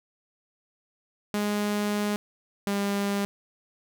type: tone pair in turn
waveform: sawtooth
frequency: 207.2 / 200.8 Hz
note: G#3 / G3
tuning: -4 / +42 cents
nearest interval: minor second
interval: 54 cents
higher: first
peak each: -21 dBFS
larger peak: neither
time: 1.34-2.16 / 2.67-3.25 s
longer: first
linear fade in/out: 0 ms
effects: none